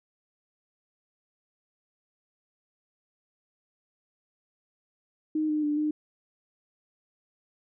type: tone with pitch steps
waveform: sine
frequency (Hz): 309.5 / 303.7 / 296.1 / 303.2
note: D#4 / D#4 / D4 / D#4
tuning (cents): -9 / -42 / +14 / -45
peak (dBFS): -24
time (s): 5.35-5.91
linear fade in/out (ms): 5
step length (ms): 140
effects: none